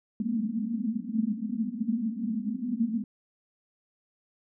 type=band-pass noise; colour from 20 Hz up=white; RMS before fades=-30 dBFS; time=0.2-3.04 s; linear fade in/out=2 ms; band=210 to 240 Hz; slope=96 dB/octave; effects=none